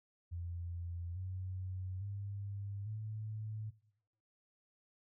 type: tone with pitch steps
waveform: sine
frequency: 86.3 / 93.03 / 100.28 / 108.1 Hz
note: F2 / F#2 / G2 / A2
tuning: -20 / +10 / +40 / -30 cents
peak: -39 dBFS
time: 0.31-3.71 s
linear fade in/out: 20 ms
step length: 850 ms
effects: noise-tail reverb RT60 0.8 s tail -20 dB re dry